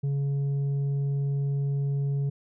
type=tone with tanh clipping; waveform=sine; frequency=140.1 Hz; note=C#3; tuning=19 cents sharp; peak=-25 dBFS; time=0.03-2.3 s; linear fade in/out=10 ms; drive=4 dB; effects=none